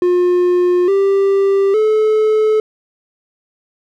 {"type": "tone with pitch steps", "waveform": "triangle", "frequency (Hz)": [356.9, 393.3, 432.3], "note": ["F4", "G4", "A4"], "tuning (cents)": [38, 6, -31], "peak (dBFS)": -8, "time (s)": [0.02, 2.6], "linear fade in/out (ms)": 2, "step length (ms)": 860, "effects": []}